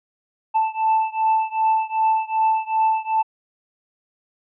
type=beating tone pair; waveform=triangle; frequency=880 / 882.6 Hz; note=A5 / A5; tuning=0 / +5 cents; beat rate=2.6 Hz; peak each=-18 / -19 dBFS; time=0.54-3.23 s; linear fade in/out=20 ms; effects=resampled to 8000 Hz